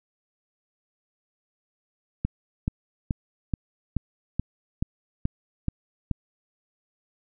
click train, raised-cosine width 5 ms, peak -12 dBFS, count 10, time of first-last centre 2.25-6.113 s, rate 2.33 Hz, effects none

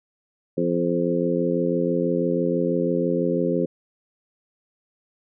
harmonic tone with a mistuned harmonic, 86.1 Hz, F2, 24 cents flat, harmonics 2 / 3 / 4 / 5 / 6, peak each -26 / -26 / -26 / -26 / -26 dBFS, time 0.57-3.66 s, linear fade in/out 10 ms, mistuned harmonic 6, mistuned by +21 cents, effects none

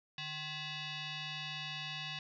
sine tone with frequency modulation, 149.8 Hz, D3, 35 cents sharp, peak -39 dBFS, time 0.18-2.19 s, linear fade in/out 2 ms, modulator 918 Hz, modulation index 4.4, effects none

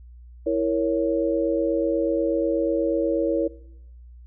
sine chord, A# diminished, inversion second, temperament equal, 329.6 / 466.2 / 554.4 Hz, E4 / A#4 / C#5, 0 / 0 / 0 cents, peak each -24 / -25 / -24 dBFS, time 0.46-3.48 s, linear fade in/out 10 ms, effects noise-tail reverb RT60 0.8 s tail -20 dB re dry + added 60 Hz sine -42 dBFS peak until 4.26 s

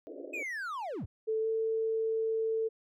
pink band-pass noise, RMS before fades -44 dBFS, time 0.07-0.43 s, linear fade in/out 0 ms, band 280 to 640 Hz, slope 96 dB/octave
triangle linear sweep, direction down, 2553 to 49 Hz, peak -33 dBFS, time 0.33-1.06 s, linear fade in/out 10 ms
sine tone with pitch glide, 440 to 445.6 Hz, A4 to A4, 0 to +22 cents, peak -28 dBFS, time 1.27-2.69 s, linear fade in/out 20 ms, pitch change +22 cents, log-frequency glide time 1.41-1.47 s
effects none

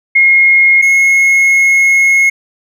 sine / triangle tone pair in turn, 2150 / 2167 Hz, C7 / C#7, +47 / -40 cents, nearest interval unison, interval 13 cents, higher second, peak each -4 dBFS, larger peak neither, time 0.15-0.82 / 0.82-2.3 s, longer second, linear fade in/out 10 ms, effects none

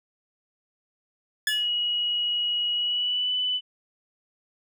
sawtooth tone with exponential decay, 1719 Hz, A6, 41 cents flat, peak -16 dBFS, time 1.47-1.69 s, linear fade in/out 2 ms, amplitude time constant 46 ms
sine tone with pitch glide, 2906 to 2993 Hz, F#7 to F#7, -32 to +19 cents, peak -23 dBFS, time 1.48-3.61 s, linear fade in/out 50 ms, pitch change +51 cents, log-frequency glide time 2.73-3.34 s
effects none

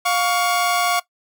sawtooth tone pair together, 706.8 / 1122 Hz, F5 / C#6, +21 / +21 cents, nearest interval minor sixth, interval 800 cents, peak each -16 dBFS, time 0.05-1 s, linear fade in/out 10 ms, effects noise-tail reverb RT60 0.1 s tail -18 dB re dry

